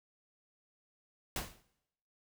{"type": "noise with exponential decay", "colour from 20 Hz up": "pink", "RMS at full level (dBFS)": -33, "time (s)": [1.36, 1.62], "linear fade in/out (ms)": 2, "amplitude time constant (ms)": 55, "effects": ["noise-tail reverb RT60 0.8 s tail -19 dB re dry"]}